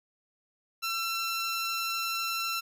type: tone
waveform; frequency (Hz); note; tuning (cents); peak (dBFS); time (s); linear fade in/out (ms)
15% pulse; 1348; E6; +38; -23; 0.82-2.61; 20
effects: none